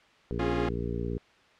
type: harmonic tone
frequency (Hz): 58.3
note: A#1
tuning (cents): +1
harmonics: 1 / 2 / 3 / 4 / 5 / 6 / 7 / 8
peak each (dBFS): -35 / -36 / -37 / -39 / -41 / -42 / -37 / -42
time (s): 0.31-1.18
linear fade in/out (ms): 0
type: chord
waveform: sawtooth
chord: Db major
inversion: none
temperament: equal with one note detuned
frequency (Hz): 272.9 / 349.2 / 415.3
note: Db4 / F4 / Ab4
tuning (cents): -27 / 0 / 0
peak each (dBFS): -29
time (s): 0.39-0.69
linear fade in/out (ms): 5
effects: white hiss -59 dBFS RMS until 1.59 s + low-pass 3000 Hz 12 dB/octave